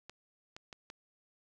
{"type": "clicks", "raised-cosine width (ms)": 0.2, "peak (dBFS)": -29, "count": 4, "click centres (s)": [0.096, 0.565, 0.728, 0.901], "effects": []}